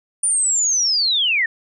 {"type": "linear sweep", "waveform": "sine", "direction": "down", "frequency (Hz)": [9397, 1760], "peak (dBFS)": -15, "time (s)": [0.23, 1.46], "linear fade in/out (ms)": 5, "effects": []}